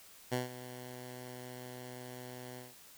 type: tone with ADSR envelope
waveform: 10% pulse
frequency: 125.2 Hz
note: B2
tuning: 24 cents sharp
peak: -22 dBFS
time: 0.31-2.75 s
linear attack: 21 ms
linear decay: 150 ms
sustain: -15 dB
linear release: 180 ms
effects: white hiss -57 dBFS RMS until 2.97 s